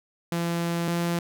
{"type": "tone pair in turn", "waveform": "sawtooth", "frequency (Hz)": [170, 171.28], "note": ["F3", "F3"], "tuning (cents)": [-46, -33], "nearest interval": "unison", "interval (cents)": 13, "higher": "second", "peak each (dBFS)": [-21, -20], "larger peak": "second", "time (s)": [[0.32, 0.88], [0.88, 1.19]], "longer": "first", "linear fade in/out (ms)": 2, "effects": []}